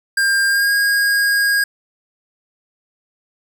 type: tone with pitch glide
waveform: square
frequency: 1600 to 1632.7 Hz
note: G6 to G#6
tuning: +35 to -30 cents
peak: -14 dBFS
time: 0.17-1.64 s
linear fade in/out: 5 ms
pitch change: +35 cents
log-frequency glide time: 0.48-0.73 s
effects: none